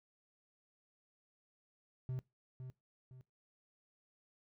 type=tone with echo; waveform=triangle; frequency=128.5 Hz; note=C3; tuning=31 cents flat; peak=-35 dBFS; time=2.09-2.19 s; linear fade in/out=0 ms; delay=510 ms; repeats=2; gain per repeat=-8 dB; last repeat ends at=3.21 s; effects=noise-tail reverb RT60 0.2 s tail -21 dB re dry